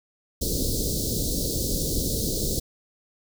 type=band-stop noise; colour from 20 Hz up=pink; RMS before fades=-26 dBFS; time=0.41-2.6 s; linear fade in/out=10 ms; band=540 to 4000 Hz; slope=48 dB/octave; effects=none